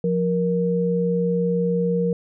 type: tone pair together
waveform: sine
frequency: 176.1 / 470.1 Hz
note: F3 / A#4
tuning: +15 / +15 cents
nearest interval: octave + perfect fourth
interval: 1700 cents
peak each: -21 dBFS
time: 0.04-2.13 s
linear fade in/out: 2 ms
effects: none